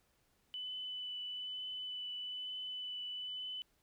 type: tone with vibrato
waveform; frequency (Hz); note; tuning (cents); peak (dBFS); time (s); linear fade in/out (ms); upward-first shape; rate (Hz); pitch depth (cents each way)
sine; 2995; F#7; +20; -40; 0.54-3.62; 0; triangle; 1.1; 12
effects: pink hiss -75 dBFS RMS until 3.82 s